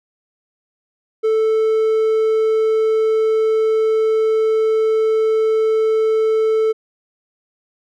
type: tone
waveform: triangle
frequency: 440 Hz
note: A4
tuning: in tune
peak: -11 dBFS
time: 1.23-6.73 s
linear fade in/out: 20 ms
effects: none